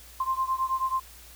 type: beating tone pair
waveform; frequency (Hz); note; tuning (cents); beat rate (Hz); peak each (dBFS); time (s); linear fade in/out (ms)
sine; 1046.5 / 1055.8; C6 / C6; 0 / +15; 9.3; -27 / -29; 0.2-1; 5
effects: added 60 Hz sine -51 dBFS peak until 1.35 s + white hiss -50 dBFS RMS until 1.35 s